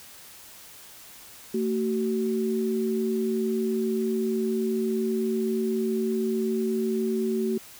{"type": "tone pair together", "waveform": "sine", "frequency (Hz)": [224.5, 377.5], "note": ["A3", "F#4"], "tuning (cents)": [35, 35], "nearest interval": "major sixth", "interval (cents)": 900, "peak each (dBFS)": -26, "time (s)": [1.54, 7.58], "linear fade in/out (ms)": 5, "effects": ["white hiss -47 dBFS RMS until 7.79 s"]}